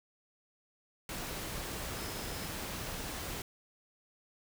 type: tone in noise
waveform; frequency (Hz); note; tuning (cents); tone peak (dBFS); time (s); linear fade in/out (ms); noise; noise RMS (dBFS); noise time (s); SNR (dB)
sine; 5130; E8; -48; -51; 1.97-2.47; 2; pink; -40; 1.09-3.42; -14
effects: none